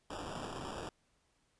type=noise with sample-and-hold; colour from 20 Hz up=white; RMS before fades=-43 dBFS; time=0.1-0.89 s; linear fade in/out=2 ms; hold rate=2100 Hz; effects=pink hiss -75 dBFS RMS until 1.59 s + resampled to 22050 Hz